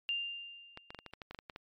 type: tone with exponential decay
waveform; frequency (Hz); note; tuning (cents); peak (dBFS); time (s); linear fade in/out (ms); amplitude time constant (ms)
sine; 2794; F7; 0; -30; 0.09-1.11; 0; 220
type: clicks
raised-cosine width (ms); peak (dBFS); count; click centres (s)
0.3; -28; 12; 0.774 / 0.905 / 0.947 / 0.989 / 1.063 / 1.136 / 1.218 / 1.31 / 1.347 / 1.389 / 1.498 / 1.561
effects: MP3 96 kbps